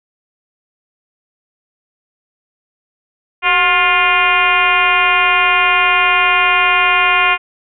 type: tone with frequency modulation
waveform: sine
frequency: 1760 Hz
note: A6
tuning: in tune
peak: -9 dBFS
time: 3.42-7.38 s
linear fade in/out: 50 ms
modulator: 345 Hz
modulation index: 2.9
effects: none